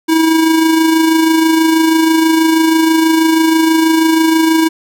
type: tone with amplitude modulation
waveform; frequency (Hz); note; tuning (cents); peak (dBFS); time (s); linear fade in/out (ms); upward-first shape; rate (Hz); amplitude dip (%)
square; 322.4; E4; -38; -7; 0.08-4.69; 20; sine; 26.2; 40
effects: none